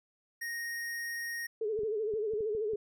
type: tone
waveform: square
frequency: 1864.7 Hz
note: A#6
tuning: in tune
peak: -36 dBFS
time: 0.41-1.47 s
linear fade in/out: 10 ms
type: tone with vibrato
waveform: sine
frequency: 429.8 Hz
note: A4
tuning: 41 cents flat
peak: -30 dBFS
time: 1.61-2.76 s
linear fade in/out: 5 ms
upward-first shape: sine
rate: 13 Hz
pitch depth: 85 cents each way
type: clicks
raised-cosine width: 3 ms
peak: -36 dBFS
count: 7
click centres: 1.79 / 1.834 / 2.138 / 2.336 / 2.407 / 2.55 / 2.735 s
effects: none